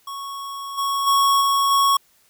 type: tone with level steps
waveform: square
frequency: 1107 Hz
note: C#6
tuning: 3 cents flat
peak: -30 / -21 / -15 / -17 / -15 dBFS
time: 0.07-1.97 s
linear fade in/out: 5 ms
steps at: 0.77 / 1.06 / 1.4 / 1.7 s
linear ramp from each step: 20 ms
effects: white hiss -59 dBFS RMS until 2.29 s